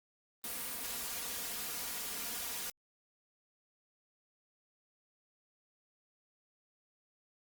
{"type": "noise with comb filter", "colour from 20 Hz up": "white", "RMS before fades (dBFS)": -40, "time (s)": [0.44, 2.7], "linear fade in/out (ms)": 2, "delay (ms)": 4.2, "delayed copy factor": 0.7, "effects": ["Opus 32 kbps"]}